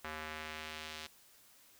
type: tone with band-pass filter sweep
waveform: square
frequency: 77.78 Hz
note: D#2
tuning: in tune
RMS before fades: -45 dBFS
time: 0.04-1.07 s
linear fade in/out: 5 ms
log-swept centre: 1600 to 3800 Hz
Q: 1.1
effects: white hiss -63 dBFS RMS until 1.79 s